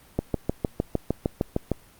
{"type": "click train", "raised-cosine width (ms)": 2, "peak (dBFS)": -9, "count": 11, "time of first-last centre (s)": [0.19, 1.717], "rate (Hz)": 6.55, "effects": ["pink hiss -54 dBFS RMS until 1.99 s", "Opus 32 kbps"]}